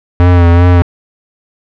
square tone with vibrato, 87.3 Hz, F2, in tune, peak -4 dBFS, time 0.2-0.82 s, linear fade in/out 0 ms, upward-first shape sine, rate 2.6 Hz, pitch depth 39 cents each way, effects low-pass 2000 Hz 12 dB/octave

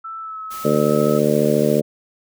sine tone with pitch glide, 1324 to 1291.5 Hz, E6 to E6, +7 to -36 cents, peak -28 dBFS, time 0.04-1.19 s, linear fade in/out 10 ms, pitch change -43 cents, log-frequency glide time 0.19-0.4 s
white noise, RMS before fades -36 dBFS, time 0.5-1.81 s, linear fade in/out 20 ms
harmonic tone, 74.4 Hz, D2, 23 cents sharp, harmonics 2 / 3 / 4 / 5 / 6 / 7 / 8, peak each -23 / -20 / -24 / -23 / -20 / -23 / -21 dBFS, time 0.64-1.82 s, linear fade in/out 20 ms
effects none

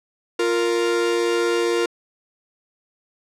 45% pulse tone pair together, 349.2 / 464.9 Hz, F4 / A#4, 0 / -5 cents, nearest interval perfect fourth, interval 495 cents, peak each -21 dBFS, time 0.39-1.86 s, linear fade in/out 5 ms, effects low-pass 8000 Hz 12 dB/octave

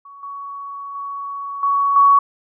sine tone with level steps, 1121 Hz, C#6, 19 cents sharp, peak -37 / -28 / -25 / -14 / -8 dBFS, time 0.05-2.19 s, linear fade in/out 5 ms, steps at 0.23 / 0.95 / 1.63 / 1.96 s, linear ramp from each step 2 ms, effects none

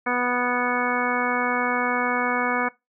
harmonic tone, 246.3 Hz, B3, 5 cents flat, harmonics 1 / 2 / 3 / 4 / 5 / 6 / 7 / 9, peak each -29 / -29 / -29 / -29 / -29 / -29 / -29 / -29 dBFS, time 0.06-2.69 s, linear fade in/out 10 ms, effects noise-tail reverb RT60 0.2 s tail -21 dB re dry

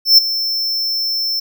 square tone with ADSR envelope, 5340 Hz, E8, 22 cents sharp, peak -3 dBFS, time 0.05-1.4 s, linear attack 130 ms, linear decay 11 ms, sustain -14 dB, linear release 8 ms, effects none

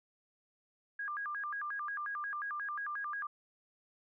sine tone with vibrato, 1399 Hz, F6, 3 cents sharp, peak -36 dBFS, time 0.99-3.27 s, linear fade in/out 5 ms, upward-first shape square, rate 5.6 Hz, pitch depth 280 cents each way, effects none

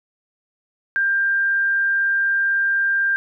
sine tone, 1591 Hz, G6, 25 cents sharp, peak -16 dBFS, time 0.96-3.16 s, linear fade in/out 0 ms, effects none

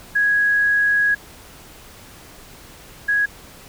sine tone pair in turn, 1661.2 / 1661.2 Hz, G#6 / G#6, 0 / 0 cents, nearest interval unison, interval 0 cents, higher neither, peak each -14 / -15 dBFS, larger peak first, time 0.15-1.15 / 3.08-3.26 s, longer first, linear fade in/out 10 ms, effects pink hiss -43 dBFS RMS until 3.68 s

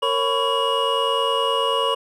triangle tone cluster, 458.5 / 548 / 998 / 1119 / 2880 Hz, A#4 / C#5 / B5 / C#6 / F#7, -29 / -20 / +18 / +16 / -47 cents, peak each -23 dBFS, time 0.02-1.95 s, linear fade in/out 10 ms, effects none

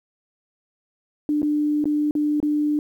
sine tone with dropouts, 297.7 Hz, D4, 24 cents sharp, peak -18 dBFS, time 1.29-2.79 s, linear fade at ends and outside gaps 1 ms, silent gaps 1.419-1.429 / 1.842-1.855 / 2.11-2.152 / 2.402-2.428 s, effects 9-bit

